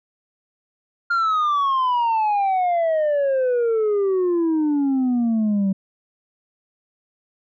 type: exponential sweep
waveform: sine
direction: down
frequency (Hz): 1408 to 190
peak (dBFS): -14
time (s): 1.1-5.73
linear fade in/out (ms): 10
effects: tanh soft clip ceiling -16 dBFS